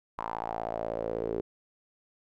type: tone with band-pass filter sweep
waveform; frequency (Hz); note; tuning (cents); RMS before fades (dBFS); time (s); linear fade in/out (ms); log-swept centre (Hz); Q
sawtooth; 56.2; A1; +37; -34; 0.18-1.41; 5; 1000 to 400; 4.8
effects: none